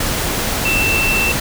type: tone in noise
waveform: sine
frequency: 2677 Hz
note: E7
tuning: 26 cents sharp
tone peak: -15 dBFS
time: 0.65-1.32 s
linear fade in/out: 5 ms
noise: pink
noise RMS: -19 dBFS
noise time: 0-1.4 s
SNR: +1 dB
effects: none